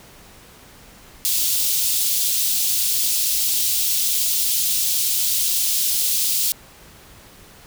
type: high-pass noise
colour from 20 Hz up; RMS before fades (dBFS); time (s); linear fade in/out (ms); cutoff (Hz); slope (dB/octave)
white; -20; 1.25-6.52; 0; 3200; 24
effects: pink hiss -46 dBFS RMS until 7.66 s